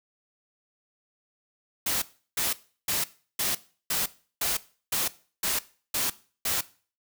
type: noise bursts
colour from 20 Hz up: white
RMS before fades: -27 dBFS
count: 10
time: 1.86-6.61 s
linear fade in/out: 5 ms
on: 160 ms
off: 350 ms
effects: noise-tail reverb RT60 0.4 s tail -18 dB re dry